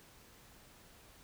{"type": "silence", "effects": ["pink hiss -60 dBFS RMS until 1.23 s"]}